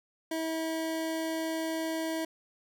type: tone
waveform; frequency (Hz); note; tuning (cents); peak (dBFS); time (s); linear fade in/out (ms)
25% pulse; 322.6; E4; -37; -27; 0.31-2.25; 5
effects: none